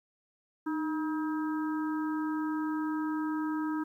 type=harmonic tone with a mistuned harmonic; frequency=319.2 Hz; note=D#4; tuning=44 cents sharp; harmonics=1 / 3 / 4 / 5; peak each=-30 / -40 / -42 / -44 dBFS; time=0.66-3.84 s; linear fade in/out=10 ms; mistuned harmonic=1; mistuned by=-62 cents; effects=11-bit